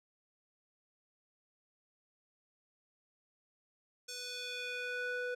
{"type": "tone with band-pass filter sweep", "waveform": "square", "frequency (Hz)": 493.9, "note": "B4", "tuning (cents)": 0, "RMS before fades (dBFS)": -40, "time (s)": [4.08, 5.35], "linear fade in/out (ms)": 10, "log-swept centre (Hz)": [6100, 1000], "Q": 1.7, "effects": []}